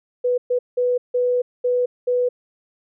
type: tone bursts at uneven times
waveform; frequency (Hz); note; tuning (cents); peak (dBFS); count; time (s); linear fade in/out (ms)
sine; 493.9; B4; 0; -16; 6; 0.24-0.38 / 0.5-0.59 / 0.77-0.98 / 1.14-1.42 / 1.64-1.86 / 2.07-2.29; 10
effects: none